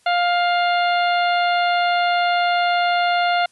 harmonic tone, 703 Hz, F5, 11 cents sharp, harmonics 1 / 2 / 3 / 4 / 5 / 6, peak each -17 / -23 / -27 / -29 / -31 / -33 dBFS, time 0.06-3.46 s, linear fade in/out 5 ms, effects white hiss -58 dBFS RMS until 3.51 s + resampled to 24000 Hz

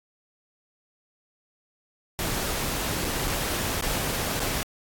pink noise with dropouts, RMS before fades -28 dBFS, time 2.19-4.63 s, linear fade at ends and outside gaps 0 ms, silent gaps 3.046-3.05 / 3.274-3.278 / 3.81-3.824 / 4.395-4.402 s, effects AAC 64 kbps

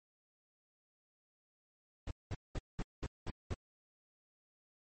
brown noise bursts, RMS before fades -37 dBFS, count 7, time 2.07-3.543 s, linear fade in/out 5 ms, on 39 ms, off 200 ms, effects MP3 32 kbps

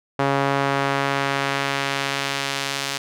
sawtooth tone with band-pass filter sweep, 138.59 Hz, C#3, in tune, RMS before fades -23 dBFS, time 0.19-2.98 s, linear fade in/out 5 ms, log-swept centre 890 to 4600 Hz, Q 0.72, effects none

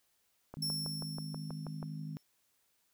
click train, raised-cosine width 1 ms, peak -30 dBFS, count 9, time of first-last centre 0.54-1.828 s, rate 6.21 Hz
harmonic tone, 51.91 Hz, G#1, in tune, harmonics 3 / 4 / 5, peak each -40 / -47 / -49 dBFS, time 0.57-2.17 s, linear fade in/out 0 ms
sawtooth tone with exponential decay, 5400 Hz, E8, 41 cents sharp, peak -30 dBFS, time 0.62-2.23 s, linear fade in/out 5 ms, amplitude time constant 350 ms
effects white hiss -75 dBFS RMS until 2.93 s

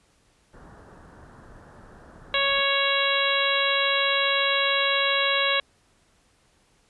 pink low-pass noise, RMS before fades -48 dBFS, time 0.53-2.62 s, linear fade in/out 10 ms, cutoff 1800 Hz, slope 96 dB/octave
harmonic tone, 554.4 Hz, C#5, in tune, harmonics 1 / 2 / 3 / 4 / 5 / 6 / 7, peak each -28 / -28 / -28 / -28 / -28 / -28 / -28 dBFS, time 2.34-5.6 s, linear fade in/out 2 ms
effects pink hiss -63 dBFS RMS until 6.89 s + resampled to 24000 Hz

